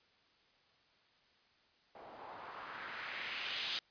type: noise with low-pass filter sweep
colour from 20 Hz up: blue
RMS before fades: -44 dBFS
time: 1.95-3.79 s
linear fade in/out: 2 ms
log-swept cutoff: 620 to 3800 Hz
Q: 1.9
effects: white hiss -70 dBFS RMS until 3.9 s + resampled to 11025 Hz